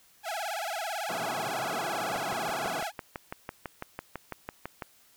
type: tone with vibrato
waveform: sawtooth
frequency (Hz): 740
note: F#5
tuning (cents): 0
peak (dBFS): -28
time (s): 0.23-2.92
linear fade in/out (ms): 50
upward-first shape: sine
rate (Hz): 18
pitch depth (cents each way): 240
type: band-pass noise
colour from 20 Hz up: white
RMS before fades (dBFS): -37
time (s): 1.09-2.81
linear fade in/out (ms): 5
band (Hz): 110 to 1500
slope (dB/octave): 96
type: click train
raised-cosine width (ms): 0.5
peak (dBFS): -20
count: 17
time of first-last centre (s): 2.16-4.822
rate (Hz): 6.01
effects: white hiss -61 dBFS RMS until 5.16 s